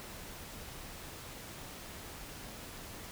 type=silence; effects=pink hiss -47 dBFS RMS until 3.11 s